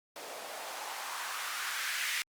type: noise with band-pass filter sweep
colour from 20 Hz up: blue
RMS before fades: -38 dBFS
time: 0.16-2.22 s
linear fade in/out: 0 ms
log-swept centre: 510 to 2100 Hz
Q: 2.1
effects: Opus 48 kbps